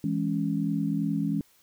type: chord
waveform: sine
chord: C# minor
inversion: first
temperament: equal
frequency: 164.81 / 207.7 / 277.2 Hz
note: E3 / G#3 / C#4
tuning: 0 / 0 / 0 cents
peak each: -29 dBFS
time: 0.04-1.41 s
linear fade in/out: 2 ms
effects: white hiss -62 dBFS RMS until 1.62 s